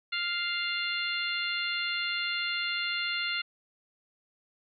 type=harmonic tone; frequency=698.5 Hz; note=F5; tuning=in tune; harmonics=2 / 3 / 4 / 5 / 6; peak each=-35 / -34 / -34 / -38 / -37 dBFS; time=0.12-3.42 s; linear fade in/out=10 ms; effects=none